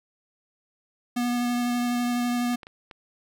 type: tone with vibrato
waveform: square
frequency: 242.6 Hz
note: B3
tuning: 31 cents flat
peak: -24 dBFS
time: 1.16-2.56 s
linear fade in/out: 10 ms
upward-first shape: sine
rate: 12 Hz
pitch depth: 11 cents each way
type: clicks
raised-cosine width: 0.3 ms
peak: -26 dBFS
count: 4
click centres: 2.535 / 2.632 / 2.669 / 2.912 s
effects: 11-bit